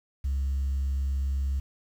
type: tone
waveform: sine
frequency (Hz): 68.1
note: C#2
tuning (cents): -30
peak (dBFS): -23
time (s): 0.24-1.6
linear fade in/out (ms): 10
effects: tanh soft clip ceiling -23 dBFS + 9-bit